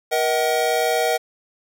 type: tone cluster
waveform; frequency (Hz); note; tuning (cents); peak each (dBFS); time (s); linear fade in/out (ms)
square; 475.9 / 635 / 756; A#4 / D#5 / F#5; +36 / +35 / +37; -23; 0.11-1.18; 20
effects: none